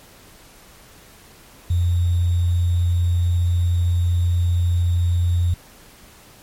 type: tone with sample-and-hold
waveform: sine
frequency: 87.31 Hz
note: F2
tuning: in tune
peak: -15 dBFS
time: 1.7-5.54 s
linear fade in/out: 5 ms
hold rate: 3675 Hz
effects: pink hiss -47 dBFS RMS until 6.42 s + MP3 64 kbps